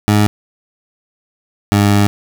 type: tone pair in turn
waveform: 20% pulse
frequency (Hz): 104.5 / 102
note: G#2 / G#2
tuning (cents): +11 / -31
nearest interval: unison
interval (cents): 42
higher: first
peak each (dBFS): -4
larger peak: neither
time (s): 0.08-0.27 / 1.72-2.07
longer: second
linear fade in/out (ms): 0
effects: none